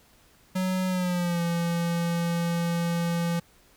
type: tone with pitch glide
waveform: square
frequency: 185.6 to 170.2 Hz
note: F#3 to F3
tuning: +6 to -44 cents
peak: -25 dBFS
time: 0.55-3.4 s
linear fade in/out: 10 ms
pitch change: -150 cents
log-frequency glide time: 0.88-1.41 s
effects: pink hiss -59 dBFS RMS until 3.76 s